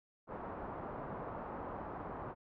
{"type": "low-pass noise", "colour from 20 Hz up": "white", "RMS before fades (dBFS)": -44, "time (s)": [0.27, 2.35], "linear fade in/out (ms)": 50, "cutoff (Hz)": 1100, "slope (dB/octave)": 24, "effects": []}